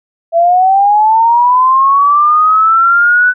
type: linear sweep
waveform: sine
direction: up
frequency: 661 to 1498 Hz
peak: -5 dBFS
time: 0.32-3.34 s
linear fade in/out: 50 ms
effects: none